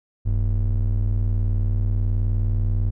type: ring-modulated tone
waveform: triangle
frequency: 69.3 Hz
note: C#2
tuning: in tune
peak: -13 dBFS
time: 0.25-2.91 s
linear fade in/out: 20 ms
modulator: 29.9 Hz
effects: none